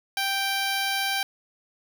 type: tone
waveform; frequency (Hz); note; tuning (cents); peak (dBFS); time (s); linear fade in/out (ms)
10% pulse; 784; G5; 0; -16; 0.17-1.23; 2
effects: none